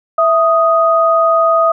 sine tone pair together, 659.3 / 1245.8 Hz, E5 / D#6, 0 / +2 cents, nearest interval major seventh, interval 1102 cents, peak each -11 dBFS, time 0.18-1.72 s, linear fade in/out 5 ms, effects none

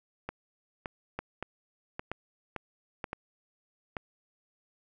two click trains, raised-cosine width 0.5 ms, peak -20 / -19 dBFS, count 6 / 4, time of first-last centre 0.29-3.131 / 1.19-3.968 s, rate 1.76 / 1.08 Hz, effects none

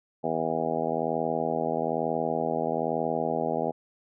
harmonic tone, 81.1 Hz, E2, 28 cents flat, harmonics 2 / 3 / 4 / 5 / 6 / 7 / 8 / 9 / 10, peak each -37 / -34 / -37 / -34 / -32 / -36 / -32 / -34 / -34 dBFS, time 0.23-3.72 s, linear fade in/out 20 ms, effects none

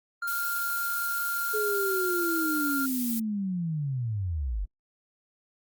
triangle tone, 1396.9 Hz, F6, in tune, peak -27 dBFS, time 0.22-2.86 s, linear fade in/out 5 ms
violet noise, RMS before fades -33 dBFS, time 0.27-3.2 s, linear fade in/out 10 ms
sine linear sweep, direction down, 430.8 to 42.14 Hz, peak -27 dBFS, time 1.53-4.66 s, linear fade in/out 20 ms
effects Opus 48 kbps

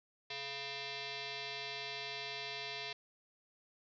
sine tone with frequency modulation, 690 Hz, F5, 21 cents flat, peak -40 dBFS, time 0.3-2.93 s, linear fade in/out 5 ms, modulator 558 Hz, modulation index 7.3, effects none

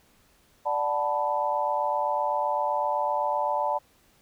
sine chord, B minor seventh, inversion first, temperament equal, 587.3 / 740 / 880 / 987.8 Hz, D5 / F#5 / A5 / B5, 0 / 0 / 0 / 0 cents, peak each -29 / -32 / -27 / -30 dBFS, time 0.65-3.79 s, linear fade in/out 20 ms, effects pink hiss -62 dBFS RMS until 4.21 s

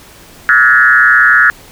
sine tone with frequency modulation, 1568 Hz, G6, in tune, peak -4 dBFS, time 0.49-1.5 s, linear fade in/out 0 ms, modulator 130 Hz, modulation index 1.8, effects pink hiss -38 dBFS RMS until 1.71 s

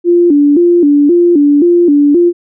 sine tone with vibrato, 317.1 Hz, D#4, 33 cents sharp, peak -4 dBFS, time 0.04-2.33 s, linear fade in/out 50 ms, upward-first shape square, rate 1.9 Hz, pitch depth 160 cents each way, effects none

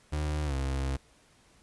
35% pulse tone with pitch glide, 75.5 to 67.26 Hz, D2 to C2, +48 to +48 cents, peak -27 dBFS, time 0.12-0.97 s, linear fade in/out 10 ms, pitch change -200 cents, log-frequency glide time 0.45-0.54 s, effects pink hiss -62 dBFS RMS until 1.62 s + resampled to 24000 Hz

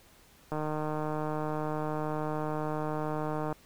click train, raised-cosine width 1 ms, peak -20 dBFS, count 461, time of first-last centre 0.52-3.527 s, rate 153 Hz, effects pink hiss -59 dBFS RMS until 3.65 s

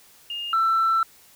sine tone pair in turn, 2829 / 1335.1 Hz, F7 / E6, +22 / +22 cents, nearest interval octave + minor second, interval 1300 cents, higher first, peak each -28 / -16 dBFS, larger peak second, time 0.3-0.53 / 0.53-1.03 s, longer second, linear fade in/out 2 ms, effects tanh soft clip ceiling -15 dBFS + white hiss -53 dBFS RMS until 1.35 s

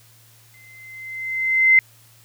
sine tone with exponential growth, 2069 Hz, C7, 20 cents flat, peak -8 dBFS, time 0.54-1.79 s, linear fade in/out 1 ms, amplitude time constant 270 ms, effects added 114 Hz sine -53 dBFS peak until 2.24 s + white hiss -53 dBFS RMS until 2.24 s

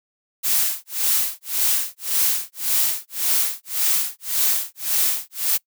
blue noise with tremolo, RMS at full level -18 dBFS, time 0.43-5.58 s, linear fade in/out 20 ms, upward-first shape sine, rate 1.8 Hz, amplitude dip 100%, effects noise-tail reverb RT60 0.1 s tail -24 dB re dry

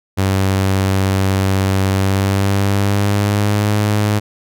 sawtooth tone with pitch glide, 96.3 to 104.41 Hz, G2 to G#2, -30 to +10 cents, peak -9 dBFS, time 0.17-4.2 s, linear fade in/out 20 ms, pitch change +140 cents, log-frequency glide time 1.94-3.75 s, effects none

